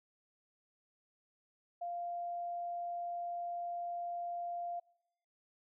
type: tone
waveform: sine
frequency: 696 Hz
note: F5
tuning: 6 cents flat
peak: -37 dBFS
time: 1.81-4.8 s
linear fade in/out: 10 ms
effects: noise-tail reverb RT60 0.9 s tail -25 dB re dry